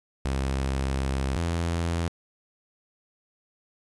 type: tone pair in turn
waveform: sawtooth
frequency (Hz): 67 / 84.41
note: C2 / E2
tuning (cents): +42 / +42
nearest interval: major third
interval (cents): 400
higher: second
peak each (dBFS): -21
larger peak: neither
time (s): 0.25-1.36 / 1.36-2.08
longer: first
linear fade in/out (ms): 0
effects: resampled to 24000 Hz + 9-bit